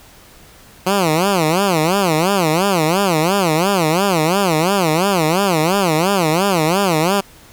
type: tone with vibrato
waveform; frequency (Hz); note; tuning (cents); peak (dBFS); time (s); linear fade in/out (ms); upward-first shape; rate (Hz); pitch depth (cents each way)
10% pulse; 176.5; F3; +19; -5; 0.86-7.21; 10; sine; 2.9; 240
effects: pink hiss -44 dBFS RMS until 7.52 s